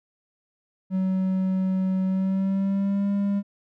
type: tone with pitch glide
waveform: triangle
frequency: 188.2 to 200.5 Hz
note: F#3 to G3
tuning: +30 to +39 cents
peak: -19 dBFS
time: 0.9-3.43 s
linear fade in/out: 50 ms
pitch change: +109 cents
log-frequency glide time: 2.05-3.09 s
effects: none